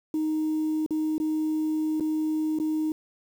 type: tone with dropouts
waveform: sine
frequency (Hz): 311.1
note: D#4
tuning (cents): 0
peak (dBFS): -22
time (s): 0.14-2.92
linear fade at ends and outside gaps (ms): 2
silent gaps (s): 0.863-0.907 / 1.181-1.2 / 1.999-2.007 / 2.588-2.599
effects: tanh soft clip ceiling -21 dBFS + 8-bit